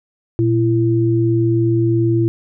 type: tone pair together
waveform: sine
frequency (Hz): 117.9 / 336.5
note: A#2 / E4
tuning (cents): +20 / +36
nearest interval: octave + tritone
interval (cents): 1816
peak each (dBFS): -15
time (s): 0.39-2.28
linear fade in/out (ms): 0
effects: none